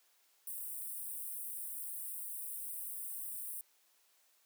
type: high-pass noise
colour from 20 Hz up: white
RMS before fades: -43 dBFS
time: 0.47-3.61 s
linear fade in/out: 2 ms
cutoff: 8400 Hz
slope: 96 dB/octave
effects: white hiss -71 dBFS RMS until 4.45 s + high-pass 400 Hz 12 dB/octave